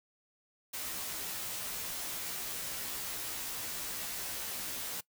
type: noise with comb filter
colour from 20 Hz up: white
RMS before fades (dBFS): -39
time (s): 0.73-5.01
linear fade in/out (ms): 10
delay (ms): 14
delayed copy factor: -0.9
effects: noise-tail reverb RT60 0.1 s tail -21 dB re dry